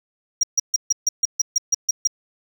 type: tone bursts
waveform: triangle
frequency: 5700 Hz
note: F8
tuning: 34 cents sharp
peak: -13 dBFS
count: 11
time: 0.41-2.074 s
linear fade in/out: 5 ms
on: 24 ms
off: 140 ms
effects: none